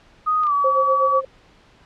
sine tone with pitch glide, 1244.5 to 1141.2 Hz, D#6 to C#6, 0 to +50 cents, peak -16 dBFS, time 0.26-1.21 s, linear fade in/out 20 ms, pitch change -150 cents, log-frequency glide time 0.42-0.53 s
clicks, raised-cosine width 0.2 ms, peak -22 dBFS, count 2, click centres 0.435 / 0.469 s
sine tone with tremolo, 529 Hz, C5, 19 cents sharp, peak -16 dBFS, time 0.64-1.25 s, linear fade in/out 5 ms, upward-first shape sine, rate 8.1 Hz, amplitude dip 85%
effects pink hiss -52 dBFS RMS until 1.85 s + low-pass 4000 Hz 12 dB/octave

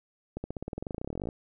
accelerating click train, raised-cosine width 2 ms, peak -21 dBFS, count 26, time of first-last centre 0.37-1.288 s, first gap 70 ms, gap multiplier 0.94, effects none

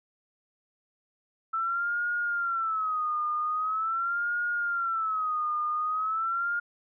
sine tone with vibrato, 1318.5 Hz, E6, in tune, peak -26 dBFS, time 1.53-6.6 s, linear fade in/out 10 ms, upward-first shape sine, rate 0.43 Hz, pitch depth 140 cents each way, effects none

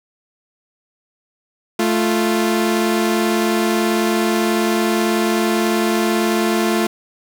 sawtooth tone pair together, 219.1 / 347.8 Hz, A3 / F4, -7 / -7 cents, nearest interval minor sixth, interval 800 cents, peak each -14 dBFS, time 1.79-6.87 s, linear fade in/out 5 ms, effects none

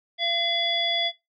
harmonic tone, 682 Hz, F5, 41 cents flat, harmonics 1 / 3 / 5 / 7, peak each -30 / -28 / -24 / -35 dBFS, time 0.18-1.12 s, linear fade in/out 50 ms, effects noise-tail reverb RT60 0.2 s tail -18 dB re dry + MP3 96 kbps

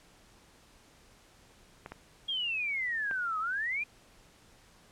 clicks, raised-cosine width 0.5 ms, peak -26 dBFS, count 3, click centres 1.861 / 1.92 / 3.112 s
sine exponential two-way sweep, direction down then up, 3304 to 1244.5 to 2474 Hz, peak -30 dBFS, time 2.28-3.84 s, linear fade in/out 10 ms, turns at 3.39 s
effects pink hiss -60 dBFS RMS until 4.91 s + low-pass 10000 Hz 12 dB/octave

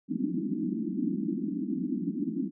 white band-pass noise, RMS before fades -31 dBFS, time 0.08-2.51 s, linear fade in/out 50 ms, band 170 to 330 Hz, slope 96 dB/octave, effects none

